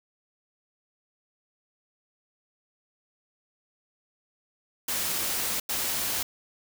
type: noise bursts at uneven times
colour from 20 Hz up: white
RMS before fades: -29 dBFS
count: 2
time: 4.88-5.6 / 5.69-6.23 s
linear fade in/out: 5 ms
effects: none